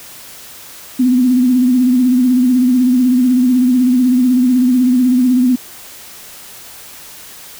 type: tone with vibrato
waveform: sine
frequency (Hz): 251.3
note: B3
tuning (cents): +30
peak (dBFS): -8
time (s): 0.99-5.56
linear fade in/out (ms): 10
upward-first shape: sine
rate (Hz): 16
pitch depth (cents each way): 55
effects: white hiss -35 dBFS RMS until 7.59 s